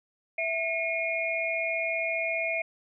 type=tone cluster; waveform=sine; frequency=659 / 2163 / 2428 Hz; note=E5 / C#7 / D#7; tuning=-1 / -43 / -43 cents; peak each=-31 dBFS; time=0.38-2.62 s; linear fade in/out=5 ms; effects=none